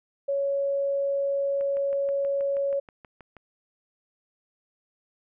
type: tone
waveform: sine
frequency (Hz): 557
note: C#5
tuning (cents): +8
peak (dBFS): -23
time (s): 0.28-2.8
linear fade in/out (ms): 10
type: click train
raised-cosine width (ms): 0.5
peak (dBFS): -31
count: 12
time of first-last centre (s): 1.61-3.367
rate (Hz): 6.26
effects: none